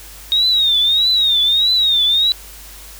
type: tone with vibrato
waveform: sine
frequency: 3729 Hz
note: A#7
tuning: in tune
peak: -11 dBFS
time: 0.32-2.32 s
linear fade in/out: 0 ms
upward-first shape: triangle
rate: 1.6 Hz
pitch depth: 140 cents each way
effects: added 50 Hz sine -39 dBFS peak until 2.99 s + white hiss -38 dBFS RMS until 2.99 s